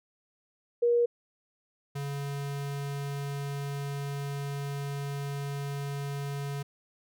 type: tone pair in turn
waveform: sine / square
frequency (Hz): 476 / 141.11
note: A#4 / C#3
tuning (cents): +36 / +31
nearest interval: octave + major sixth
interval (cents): 2105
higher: first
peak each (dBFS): -21 / -33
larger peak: first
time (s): 0.82-1.06 / 1.95-6.63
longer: second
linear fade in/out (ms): 10
effects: none